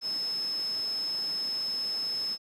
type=tone in noise; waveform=sine; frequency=5200 Hz; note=E8; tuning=24 cents flat; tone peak=-29 dBFS; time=0.01-2.38 s; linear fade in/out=50 ms; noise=pink; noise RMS=-45 dBFS; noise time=0.01-2.38 s; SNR=+13 dB; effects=high-pass 200 Hz 12 dB/octave + resampled to 32000 Hz